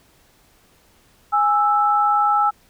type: tone pair together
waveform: sine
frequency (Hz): 828 / 1318.5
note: G#5 / E6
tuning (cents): -5 / 0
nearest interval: minor sixth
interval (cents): 805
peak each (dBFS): -17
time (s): 1.32-2.51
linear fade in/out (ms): 20
effects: pink hiss -56 dBFS RMS until 2.69 s